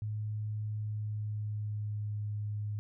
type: tone with pitch glide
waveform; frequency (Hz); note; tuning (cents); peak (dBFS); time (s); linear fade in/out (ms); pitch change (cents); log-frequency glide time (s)
sine; 106.6 to 104.65; G#2 to G#2; +46 to +14; -33; 0.02-2.79; 0; -32; 0.75-2.23
effects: none